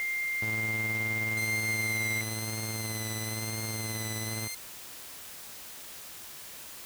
sine tone, 2100 Hz, C7, 6 cents sharp, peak -29 dBFS, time 0-2.21 s, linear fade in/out 0 ms
sawtooth tone with tremolo, 110 Hz, A2, in tune, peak -30 dBFS, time 0.42-4.48 s, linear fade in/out 5 ms, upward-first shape square, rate 19 Hz, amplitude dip 25%
10% pulse tone with vibrato, 2057 Hz, C7, 30 cents flat, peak -27 dBFS, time 1.37-4.55 s, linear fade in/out 5 ms, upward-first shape sine, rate 1 Hz, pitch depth 42 cents each way
effects white hiss -45 dBFS RMS until 6.85 s

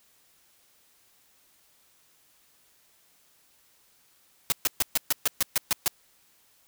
white noise bursts, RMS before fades -23 dBFS, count 10, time 4.5-5.88 s, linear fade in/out 0 ms, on 21 ms, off 130 ms, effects white hiss -63 dBFS RMS until 6.67 s

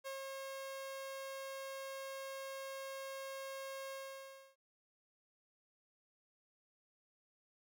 sawtooth tone with ADSR envelope, 540 Hz, C#5, 45 cents flat, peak -38 dBFS, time 0.04-4.56 s, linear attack 29 ms, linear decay 130 ms, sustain -2 dB, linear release 640 ms, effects none

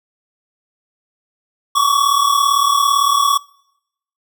square tone pair together, 1110 / 1147.8 Hz, C#6 / D6, +2 / -40 cents, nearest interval minor second, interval 58 cents, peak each -15 dBFS, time 1.75-3.38 s, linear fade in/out 10 ms, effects noise-tail reverb RT60 0.8 s tail -25 dB re dry

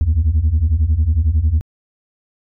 sine beating tone pair, 72 / 83 Hz, D2 / E2, -34 / +12 cents, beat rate 11 Hz, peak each -14 / -12 dBFS, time 0.01-1.61 s, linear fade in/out 0 ms, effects tanh soft clip ceiling -9 dBFS

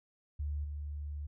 sine tone with level steps, 73.4 Hz, D2, in tune, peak -33 / -37 dBFS, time 0.39-1.27 s, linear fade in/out 10 ms, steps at 0.64 s, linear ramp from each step 5 ms, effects none

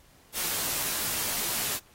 white noise with comb filter, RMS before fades -30 dBFS, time 0.33-1.8 s, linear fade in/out 50 ms, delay 16 ms, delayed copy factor -0.5, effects pink hiss -59 dBFS RMS until 1.94 s + AAC 48 kbps

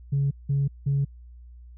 sine tone bursts, 139.6 Hz, C#3, 13 cents sharp, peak -19 dBFS, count 3, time 0.12-1.05 s, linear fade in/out 10 ms, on 190 ms, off 180 ms, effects tanh soft clip ceiling -17 dBFS + added 60 Hz sine -43 dBFS peak until 1.77 s

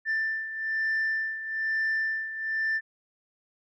sine beating tone pair, 1775 / 1776.1 Hz, A6 / A6, +15 / +16 cents, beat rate 1.1 Hz, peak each -26 / -31 dBFS, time 0.05-2.81 s, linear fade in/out 50 ms, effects tanh soft clip ceiling -22 dBFS

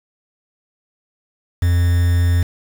triangle tone with quantisation, 87.31 Hz, F2, in tune, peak -10 dBFS, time 1.62-2.43 s, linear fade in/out 5 ms, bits 5, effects none

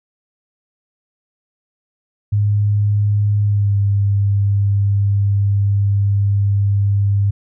sine tone with pitch glide, 103.3 to 100.42 Hz, G#2 to G2, -9 to +42 cents, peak -12 dBFS, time 2.32-7.31 s, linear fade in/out 10 ms, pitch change -49 cents, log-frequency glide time 3.44-3.77 s, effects none

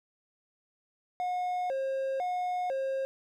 triangle tone with vibrato, 622.3 Hz, D#5, in tune, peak -27 dBFS, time 1.2-3.05 s, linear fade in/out 0 ms, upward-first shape square, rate 1 Hz, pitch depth 260 cents each way, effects none

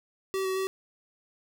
square tone with pitch steps, 384 / 378 / 382.2 Hz, G4 / F#4 / G4, -36 / +37 / -44 cents, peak -28 dBFS, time 0.34-0.67 s, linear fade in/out 0 ms, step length 110 ms, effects none

